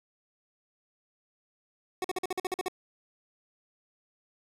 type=tone bursts; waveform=25% pulse; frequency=370 Hz; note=F#4; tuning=in tune; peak=-25 dBFS; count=10; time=2.02-2.683 s; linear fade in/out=2 ms; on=24 ms; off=47 ms; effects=resampled to 32000 Hz + 9-bit